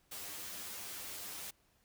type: noise with comb filter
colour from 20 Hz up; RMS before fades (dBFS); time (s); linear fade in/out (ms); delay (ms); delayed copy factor
white; -45; 0.11-1.51; 10; 9.9; +0.85
effects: pink hiss -72 dBFS RMS until 1.84 s